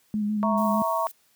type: tone with vibrato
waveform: sine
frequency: 210 Hz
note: G#3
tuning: 19 cents sharp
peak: -23 dBFS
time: 0.14-0.82 s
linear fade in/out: 0 ms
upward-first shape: square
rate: 6.6 Hz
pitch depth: 24 cents each way
type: chord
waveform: sine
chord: A# diminished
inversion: second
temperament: equal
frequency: 659.3 / 932.3 / 1108.7 Hz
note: E5 / A#5 / C#6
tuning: 0 / 0 / 0 cents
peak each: -27 dBFS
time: 0.43-1.07 s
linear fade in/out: 0 ms
type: noise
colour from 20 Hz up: violet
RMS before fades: -42 dBFS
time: 0.57-1.12 s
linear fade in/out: 10 ms
effects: white hiss -64 dBFS RMS until 1.35 s + high-pass 60 Hz 12 dB/octave